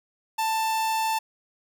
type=tone; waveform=45% pulse; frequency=886 Hz; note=A5; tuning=12 cents sharp; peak=-23 dBFS; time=0.38-1.19 s; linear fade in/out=10 ms; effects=10-bit